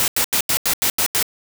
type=noise bursts; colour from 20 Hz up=white; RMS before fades=-18 dBFS; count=8; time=0-1.227 s; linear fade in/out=0 ms; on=79 ms; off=85 ms; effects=none